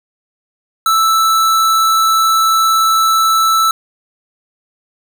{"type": "tone", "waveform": "square", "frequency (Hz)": 1318.5, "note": "E6", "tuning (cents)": 0, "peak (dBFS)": -10, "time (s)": [0.86, 3.71], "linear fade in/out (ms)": 2, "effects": []}